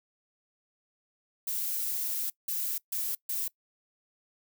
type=noise bursts at uneven times; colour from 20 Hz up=violet; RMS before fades=-32 dBFS; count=4; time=1.47-2.3 / 2.48-2.78 / 2.92-3.15 / 3.29-3.48 s; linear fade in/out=5 ms; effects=noise-tail reverb RT60 0.1 s tail -22 dB re dry